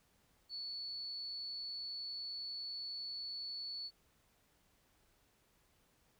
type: tone with amplitude modulation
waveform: sine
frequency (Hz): 4435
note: C#8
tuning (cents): 0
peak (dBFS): -40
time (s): 0.49-3.91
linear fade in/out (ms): 50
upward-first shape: sine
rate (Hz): 188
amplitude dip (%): 25
effects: pink hiss -73 dBFS RMS until 6.19 s